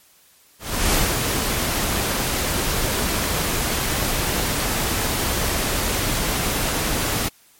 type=noise with ADSR envelope; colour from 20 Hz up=pink; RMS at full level=-18 dBFS; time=0.59-7.29 s; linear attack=330 ms; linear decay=240 ms; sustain=-4 dB; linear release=13 ms; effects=white hiss -54 dBFS RMS until 7.59 s + MP3 64 kbps